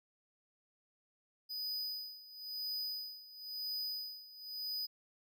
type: tone with tremolo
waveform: square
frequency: 4978 Hz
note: D#8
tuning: in tune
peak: -37 dBFS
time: 1.49-4.87 s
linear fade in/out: 20 ms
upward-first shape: sine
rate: 0.98 Hz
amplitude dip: 85%
effects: none